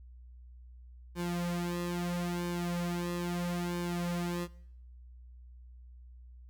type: tone with flanger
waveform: sawtooth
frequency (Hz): 174.61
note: F3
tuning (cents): 0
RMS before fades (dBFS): -34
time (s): 1.15-4.48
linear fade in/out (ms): 50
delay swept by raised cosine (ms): 1.5 to 4.4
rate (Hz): 0.76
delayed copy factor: -0.85
effects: noise-tail reverb RT60 0.7 s tail -21 dB re dry + added 61 Hz sine -49 dBFS peak until 6.49 s